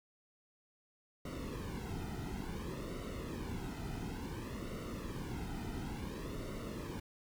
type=noise with flanger; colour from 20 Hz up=brown; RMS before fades=-42 dBFS; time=1.25-7 s; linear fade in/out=5 ms; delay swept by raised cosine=1.2 to 1.81 ms; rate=0.57 Hz; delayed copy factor=-0.75; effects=none